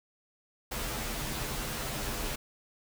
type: noise with comb filter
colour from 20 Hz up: pink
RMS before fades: -35 dBFS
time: 0.71-2.36 s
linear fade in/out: 10 ms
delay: 11 ms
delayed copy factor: -0.95
effects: none